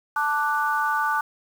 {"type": "chord", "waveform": "sine", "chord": "D major", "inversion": "second", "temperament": "equal", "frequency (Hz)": [880, 1174.7, 1480], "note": ["A5", "D6", "F#6"], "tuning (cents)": [0, 0, 0], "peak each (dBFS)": -25, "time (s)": [0.16, 1.21], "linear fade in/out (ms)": 5, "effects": ["7-bit"]}